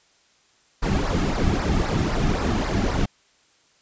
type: noise with flanger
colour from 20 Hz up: brown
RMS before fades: -22 dBFS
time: 0.82-3.06 s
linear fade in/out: 10 ms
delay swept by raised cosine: 0.29 to 2.09 ms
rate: 3.8 Hz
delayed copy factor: -0.65
effects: white hiss -60 dBFS RMS until 3.81 s + resampled to 16000 Hz